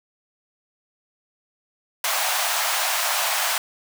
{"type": "high-pass noise", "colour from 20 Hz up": "pink", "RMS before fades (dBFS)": -23, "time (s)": [2.04, 3.58], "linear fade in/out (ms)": 2, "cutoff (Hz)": 640, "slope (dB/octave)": 48, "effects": []}